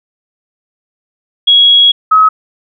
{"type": "tone pair in turn", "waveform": "sine", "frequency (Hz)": [3322, 1277.9], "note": ["G#7", "D#6"], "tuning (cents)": [0, 46], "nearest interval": "octave + perfect fourth", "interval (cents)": 1654, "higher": "first", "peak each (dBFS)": -3, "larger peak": "neither", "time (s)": [[1.47, 1.92], [2.11, 2.29]], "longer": "first", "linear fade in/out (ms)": 10, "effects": []}